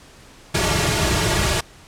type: noise with comb filter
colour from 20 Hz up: pink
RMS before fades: -19 dBFS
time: 0.54-1.61 s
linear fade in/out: 10 ms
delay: 3.9 ms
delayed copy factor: -0.8
effects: pink hiss -46 dBFS RMS until 1.87 s + low-pass 9000 Hz 12 dB/octave